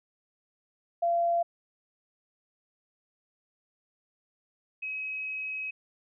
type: tone pair in turn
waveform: sine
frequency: 685 / 2548 Hz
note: F5 / D#7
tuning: -34 / +41 cents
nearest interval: octave + major seventh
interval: 2275 cents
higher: second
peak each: -23 / -32 dBFS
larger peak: first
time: 1.02-1.43 / 4.82-5.71 s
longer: second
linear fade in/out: 10 ms
effects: none